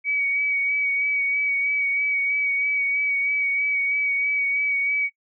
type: tone with vibrato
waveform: sine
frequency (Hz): 2262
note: C#7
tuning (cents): +34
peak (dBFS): -20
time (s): 0.04-5.1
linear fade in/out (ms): 50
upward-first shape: sine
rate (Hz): 3.1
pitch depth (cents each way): 21
effects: noise-tail reverb RT60 0.1 s tail -21 dB re dry